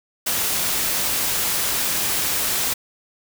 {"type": "noise", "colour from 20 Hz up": "white", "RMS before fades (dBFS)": -22, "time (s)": [0.26, 2.74], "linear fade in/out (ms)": 10, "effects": []}